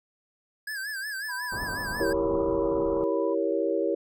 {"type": "tone with vibrato", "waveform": "square", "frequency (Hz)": 1642, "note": "G#6", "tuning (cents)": -20, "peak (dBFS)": -32, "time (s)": [0.67, 2.13], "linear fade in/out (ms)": 5, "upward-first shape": "sine", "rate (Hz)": 5.5, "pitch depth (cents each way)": 110}
{"type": "tone", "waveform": "sine", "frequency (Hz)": 987.8, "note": "B5", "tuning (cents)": 0, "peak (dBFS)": -36, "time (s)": [1.28, 3.35], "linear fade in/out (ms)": 20}
{"type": "low-pass noise", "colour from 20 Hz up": "pink", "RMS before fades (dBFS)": -37, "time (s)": [1.52, 3.04], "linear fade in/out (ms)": 0, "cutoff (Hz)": 1300, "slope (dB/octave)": 96}
{"type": "chord", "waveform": "sine", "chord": "E diminished seventh", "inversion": "none", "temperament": "equal with one note detuned", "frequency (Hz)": [329.6, 392, 466.2, 556.3], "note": ["E4", "G4", "Bb4", "Db5"], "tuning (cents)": [0, 0, 0, 6], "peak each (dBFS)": -29, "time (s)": [2, 3.95], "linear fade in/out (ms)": 5}
{"effects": []}